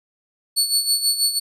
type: tone with tremolo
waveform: 25% pulse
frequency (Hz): 4435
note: C#8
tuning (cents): 0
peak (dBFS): -10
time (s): 0.56-1.4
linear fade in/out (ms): 20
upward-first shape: sine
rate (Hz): 6.2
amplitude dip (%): 70
effects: none